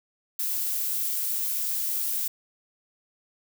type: noise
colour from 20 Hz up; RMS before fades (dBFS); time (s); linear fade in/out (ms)
violet; -28; 0.39-2.28; 5
effects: none